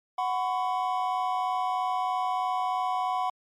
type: chord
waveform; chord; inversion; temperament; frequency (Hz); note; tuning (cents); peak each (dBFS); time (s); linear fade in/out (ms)
triangle; F# suspended fourth; none; equal with one note detuned; 740 / 1005.6 / 1108.7; F#5 / B5 / C#6; 0 / +31 / 0; -26 / -28 / -32; 0.18-3.3; 5
effects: MP3 64 kbps